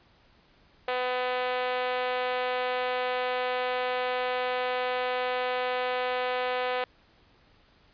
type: tone with high-pass filter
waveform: 5% pulse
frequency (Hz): 251.1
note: B3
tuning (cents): +29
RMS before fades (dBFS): -29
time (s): 0.88-6.84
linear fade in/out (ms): 2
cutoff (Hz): 570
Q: 8.2
effects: pink hiss -61 dBFS RMS until 7.93 s + resampled to 11025 Hz